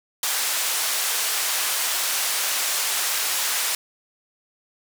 white band-pass noise, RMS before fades -24 dBFS, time 0.23-3.75 s, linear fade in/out 2 ms, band 700 to 12000 Hz, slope 12 dB/octave, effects none

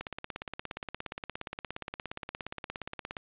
click train, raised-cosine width 0.3 ms, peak -20 dBFS, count 55, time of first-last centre 0.01-3.168 s, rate 17.1 Hz, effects resampled to 8000 Hz + 10-bit

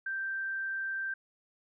sine tone, 1568 Hz, G6, in tune, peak -32 dBFS, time 0.06-1.14 s, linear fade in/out 5 ms, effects none

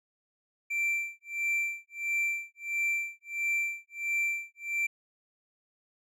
triangle tone with tremolo, 2349 Hz, D7, in tune, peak -24 dBFS, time 0.7-4.87 s, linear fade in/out 10 ms, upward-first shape sine, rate 1.5 Hz, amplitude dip 100%, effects none

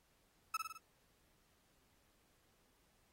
35% pulse tone with echo, 1303 Hz, E6, 20 cents flat, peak -33 dBFS, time 0.54-0.57 s, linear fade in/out 5 ms, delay 52 ms, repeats 4, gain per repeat -4 dB, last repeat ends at 0.778 s, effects pink hiss -75 dBFS RMS until 3.12 s + AAC 48 kbps

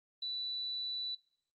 sine tone, 3965 Hz, B7, 6 cents sharp, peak -36 dBFS, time 0.22-1.15 s, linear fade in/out 5 ms, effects noise-tail reverb RT60 0.6 s tail -19 dB re dry + Opus 24 kbps

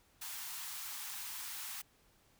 white high-pass noise, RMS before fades -44 dBFS, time 0.21-1.82 s, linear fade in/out 10 ms, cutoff 770 Hz, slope 96 dB/octave, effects pink hiss -69 dBFS RMS until 2.39 s

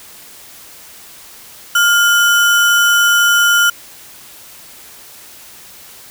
sine tone with sample-and-hold, 1408 Hz, F6, 14 cents sharp, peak -8 dBFS, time 1.75-3.7 s, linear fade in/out 5 ms, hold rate 4410 Hz, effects white hiss -38 dBFS RMS until 6.1 s

